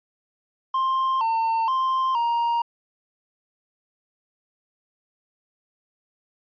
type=tone with pitch steps; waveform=triangle; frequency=1054 / 904 / 1048 / 938 Hz; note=C6 / A5 / C6 / A#5; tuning=+12 / +47 / +2 / +11 cents; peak=-18 dBFS; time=0.74-2.62 s; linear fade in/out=5 ms; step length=470 ms; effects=resampled to 11025 Hz

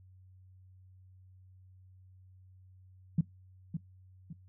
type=tone with echo; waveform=sine; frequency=163.6 Hz; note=E3; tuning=13 cents flat; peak=-22 dBFS; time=3.18-3.21 s; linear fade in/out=5 ms; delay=560 ms; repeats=2; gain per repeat=-9 dB; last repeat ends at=4.33 s; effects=noise-tail reverb RT60 0.2 s tail -24 dB re dry + added 93 Hz sine -55 dBFS peak until 4.48 s

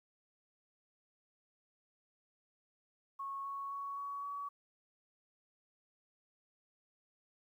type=tone with pitch steps; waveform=sine; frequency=1100 / 1108.3 / 1116.6 / 1125.1 / 1133.5 Hz; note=C#6 / C#6 / C#6 / C#6 / C#6; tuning=-14 / -1 / +12 / +25 / +38 cents; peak=-39 dBFS; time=3.19-4.49 s; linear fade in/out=10 ms; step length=260 ms; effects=12-bit

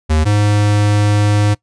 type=tone pair in turn; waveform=square; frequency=77.78 / 103.82 Hz; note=D#2 / G#2; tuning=0 / 0 cents; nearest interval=perfect fourth; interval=500 cents; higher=second; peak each=-11 dBFS; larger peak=neither; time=0.09-0.25 / 0.25-1.55 s; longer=second; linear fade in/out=20 ms; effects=noise-tail reverb RT60 0.1 s tail -21 dB re dry + resampled to 22050 Hz

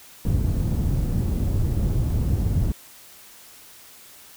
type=low-pass noise; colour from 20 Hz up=white; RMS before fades=-22 dBFS; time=0.25-2.72 s; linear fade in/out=0 ms; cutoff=110 Hz; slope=12 dB/octave; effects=white hiss -47 dBFS RMS until 4.36 s

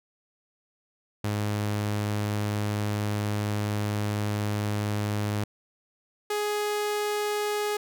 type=tone pair in turn; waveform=sawtooth; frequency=104.3 / 417.2 Hz; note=G#2 / G#4; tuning=+8 / +8 cents; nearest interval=2 octaves; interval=2400 cents; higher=second; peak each=-22 dBFS; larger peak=neither; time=1.24-5.44 / 6.3-7.77 s; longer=first; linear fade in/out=5 ms; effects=none

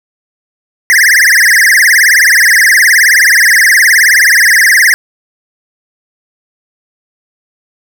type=tone with vibrato; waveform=square; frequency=1839 Hz; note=A#6; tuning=24 cents flat; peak=-4 dBFS; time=0.9-4.94 s; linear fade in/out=0 ms; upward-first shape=triangle; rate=19 Hz; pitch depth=270 cents each way; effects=none

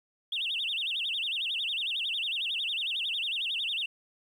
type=tone with vibrato; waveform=sine; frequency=3149 Hz; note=G7; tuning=7 cents sharp; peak=-28 dBFS; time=0.32-3.86 s; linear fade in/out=5 ms; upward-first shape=sine; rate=11 Hz; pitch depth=300 cents each way; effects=tanh soft clip ceiling -24 dBFS + 10-bit

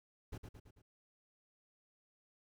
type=noise with echo; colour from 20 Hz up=brown; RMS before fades=-44 dBFS; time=0.32-0.38 s; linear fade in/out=10 ms; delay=110 ms; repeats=4; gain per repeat=-5 dB; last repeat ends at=0.82 s; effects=none

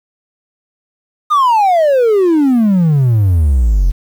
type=exponential sweep; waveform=triangle; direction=down; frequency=1242 to 41.2 Hz; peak=-5 dBFS; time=1.3-3.92 s; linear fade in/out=20 ms; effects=tanh soft clip ceiling -1 dBFS + 7-bit

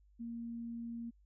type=tone; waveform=sine; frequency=233.1 Hz; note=A#3; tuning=in tune; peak=-40 dBFS; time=0.19-1.11 s; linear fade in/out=20 ms; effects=added 50 Hz sine -63 dBFS peak until 1.25 s

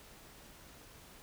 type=silence; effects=pink hiss -56 dBFS RMS until 1.22 s

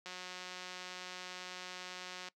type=click train; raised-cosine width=0.2 ms; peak=-28 dBFS; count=406; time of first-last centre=0.06-2.285 s; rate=182 Hz; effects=noise-tail reverb RT60 0.1 s tail -21 dB re dry + high-pass 200 Hz 12 dB/octave

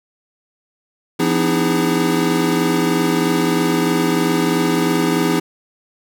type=tone cluster; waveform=square; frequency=170 / 253.7 / 300.7 / 323.8 / 408.5 Hz; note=F3 / B3 / D4 / E4 / G#4; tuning=-46 / +47 / +41 / -31 / -29 cents; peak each=-22 dBFS; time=1.19-5.4 s; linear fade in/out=10 ms; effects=none

